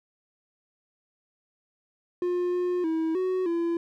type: tone with pitch steps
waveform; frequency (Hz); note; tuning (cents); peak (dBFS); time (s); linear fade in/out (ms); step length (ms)
triangle; 355.8 / 357.8 / 322.4 / 371.1 / 338.3; F4 / F4 / E4 / F#4 / E4; +32 / +42 / -38 / +5 / +45; -22; 2.22-3.77; 2; 310
effects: none